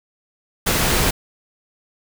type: noise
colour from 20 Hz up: pink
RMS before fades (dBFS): -18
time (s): 0.66-1.11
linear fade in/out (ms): 10
effects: none